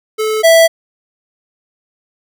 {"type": "tone pair in turn", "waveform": "square", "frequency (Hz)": [434.1, 658.5], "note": ["A4", "E5"], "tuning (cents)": [-23, -2], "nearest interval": "perfect fifth", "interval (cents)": 721, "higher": "second", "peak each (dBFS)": [-14, -5], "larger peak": "second", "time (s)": [[0.18, 0.43], [0.43, 0.68]], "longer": "neither", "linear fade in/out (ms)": 20, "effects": []}